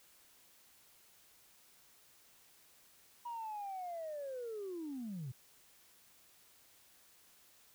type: linear sweep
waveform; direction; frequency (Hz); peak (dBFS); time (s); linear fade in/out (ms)
sine; down; 965 to 116.6; -39; 3.25-5.32; 10
effects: tanh soft clip ceiling -37 dBFS + white hiss -65 dBFS RMS until 7.74 s